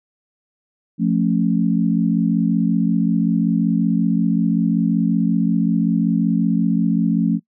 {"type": "chord", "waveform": "sine", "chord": "F augmented", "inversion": "none", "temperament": "equal with one note detuned", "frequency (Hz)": [174.61, 220, 275.4], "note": ["F3", "A3", "C#4"], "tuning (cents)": [0, 0, -11], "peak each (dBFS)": [-18, -18, -21], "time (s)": [0.98, 7.4], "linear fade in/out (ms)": 50, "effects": ["noise-tail reverb RT60 0.1 s tail -24 dB re dry"]}